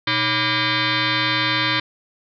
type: tone with frequency modulation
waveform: sine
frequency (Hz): 987.8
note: B5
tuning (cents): 0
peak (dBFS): -17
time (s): 0.07-1.8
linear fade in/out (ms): 5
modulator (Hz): 433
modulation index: 7.5
effects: none